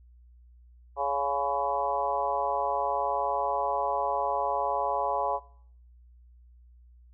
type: harmonic tone with a mistuned harmonic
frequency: 140 Hz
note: C#3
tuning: 18 cents sharp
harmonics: 3 / 4 / 5 / 6 / 7 / 8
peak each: -37 / -32 / -32 / -31 / -32 / -37 dBFS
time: 0.96-5.4 s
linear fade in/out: 50 ms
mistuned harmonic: 7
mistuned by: +36 cents
effects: noise-tail reverb RT60 0.6 s tail -20 dB re dry + added 60 Hz sine -52 dBFS peak until 7.13 s